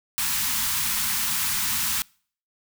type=band-stop noise; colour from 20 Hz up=white; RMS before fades=-25 dBFS; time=0.18-2.02 s; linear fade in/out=0 ms; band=260 to 840 Hz; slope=96 dB/octave; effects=noise-tail reverb RT60 0.5 s tail -26 dB re dry